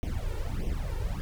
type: noise with flanger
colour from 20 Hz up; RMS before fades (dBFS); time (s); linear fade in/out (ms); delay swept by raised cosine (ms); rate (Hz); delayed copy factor
brown; -31; 0.03-1.21; 0; 0.33 to 2.23; 1.6; +0.95
effects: none